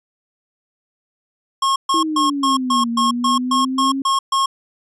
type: tone bursts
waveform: square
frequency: 1083 Hz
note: C#6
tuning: 41 cents flat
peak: -15 dBFS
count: 11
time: 1.62-4.46 s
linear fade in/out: 5 ms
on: 140 ms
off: 130 ms
type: exponential two-way sweep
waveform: sine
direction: down then up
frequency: 329.6 to 232.2 to 272.6 Hz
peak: -19 dBFS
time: 1.94-4.02 s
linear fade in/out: 2 ms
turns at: 2.9 s
effects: resampled to 22050 Hz